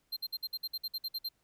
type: tone bursts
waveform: square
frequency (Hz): 4164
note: C8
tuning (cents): -9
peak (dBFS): -34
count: 12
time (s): 0.12-1.289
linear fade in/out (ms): 10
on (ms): 47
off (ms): 55
effects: pink hiss -75 dBFS RMS until 1.43 s